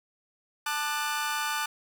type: chord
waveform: sawtooth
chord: D major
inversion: second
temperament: equal with one note detuned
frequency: 880 / 1195.2 / 1480 Hz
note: A5 / D6 / F#6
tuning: 0 / +30 / 0 cents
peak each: -29 dBFS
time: 0.66-1.66 s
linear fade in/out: 5 ms
effects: 8-bit